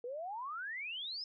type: exponential sweep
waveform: sine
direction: up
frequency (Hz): 466.2 to 5270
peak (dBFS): -39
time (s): 0.04-1.24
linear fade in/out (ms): 2
effects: none